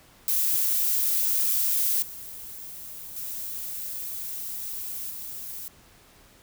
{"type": "noise with level steps", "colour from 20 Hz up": "violet", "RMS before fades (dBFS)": [-24, -40, -34, -37], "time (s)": [0.28, 5.68], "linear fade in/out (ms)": 0, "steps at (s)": [2.02, 3.16, 5.1], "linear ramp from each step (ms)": 5, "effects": ["pink hiss -55 dBFS RMS until 6.42 s"]}